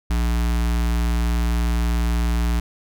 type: tone with notch filter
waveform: square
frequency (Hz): 58.27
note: A#1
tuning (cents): 0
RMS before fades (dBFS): -20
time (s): 0.1-2.6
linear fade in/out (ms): 5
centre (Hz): 500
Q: 1.6
effects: none